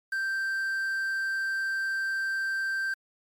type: tone with quantisation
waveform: triangle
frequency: 1568 Hz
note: G6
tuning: in tune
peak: -25 dBFS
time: 0.12-2.94 s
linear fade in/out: 5 ms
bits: 8
effects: MP3 96 kbps